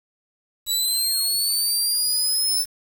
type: linear sweep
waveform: 20% pulse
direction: up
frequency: 3906 to 5310 Hz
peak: -14 dBFS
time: 0.66-2.66 s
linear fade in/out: 50 ms
effects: 7-bit